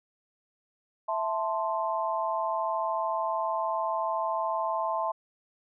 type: chord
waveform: sine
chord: A minor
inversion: second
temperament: equal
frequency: 659.3 / 880 / 1046.5 Hz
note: E5 / A5 / C6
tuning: 0 / 0 / 0 cents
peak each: -31 dBFS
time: 1.08-5.12 s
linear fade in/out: 10 ms
effects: none